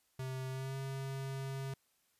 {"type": "tone with pitch glide", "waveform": "square", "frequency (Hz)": [130.81, 135.11], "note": ["C3", "C#3"], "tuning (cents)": [0, -44], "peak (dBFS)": -39, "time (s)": [0.19, 1.74], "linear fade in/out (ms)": 5, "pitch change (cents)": 56, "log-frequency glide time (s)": [0.5, 0.76], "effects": ["white hiss -75 dBFS RMS until 2.19 s", "resampled to 32000 Hz"]}